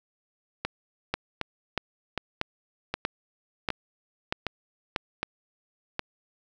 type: two click trains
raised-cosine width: 0.3 ms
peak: -10 / -12 dBFS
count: 7 / 8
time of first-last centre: 1.14-4.962 / 0.65-5.994 s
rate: 1.57 / 1.31 Hz
effects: none